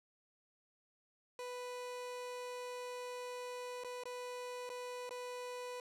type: tone with dropouts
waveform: 30% pulse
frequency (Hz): 495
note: B4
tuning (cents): +4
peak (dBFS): -40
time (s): 1.39-5.8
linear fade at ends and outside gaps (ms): 1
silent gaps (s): 3.837-3.846 / 4.036-4.055 / 4.692-4.7 / 5.093-5.108
effects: low-pass 11000 Hz 12 dB/octave